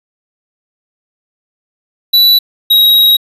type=tone pair in turn; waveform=square; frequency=3951 / 3819 Hz; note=B7 / A#7; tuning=0 / +41 cents; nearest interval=minor second; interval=59 cents; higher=first; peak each=-5 dBFS; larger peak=neither; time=2.13-2.39 / 2.7-3.17 s; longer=second; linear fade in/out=10 ms; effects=resampled to 32000 Hz